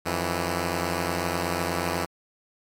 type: tone pair together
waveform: 5% pulse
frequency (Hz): 88.17 / 164.81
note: F2 / E3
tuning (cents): +17 / 0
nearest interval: major seventh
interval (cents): 1083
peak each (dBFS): -16 / -18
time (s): 0.05-2.06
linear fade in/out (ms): 20
effects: AAC 64 kbps